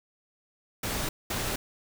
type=noise bursts at uneven times; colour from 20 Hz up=pink; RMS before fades=-31 dBFS; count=2; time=0.83-1.09 / 1.3-1.56 s; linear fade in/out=5 ms; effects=none